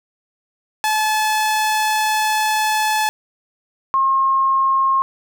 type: tone pair in turn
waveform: sawtooth / sine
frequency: 862 / 1073.6 Hz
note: A5 / C6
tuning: -36 / +44 cents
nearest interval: major third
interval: 380 cents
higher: second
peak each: -12 / -13 dBFS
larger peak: first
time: 0.84-3.09 / 3.94-5.02 s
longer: first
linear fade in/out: 0 ms
effects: none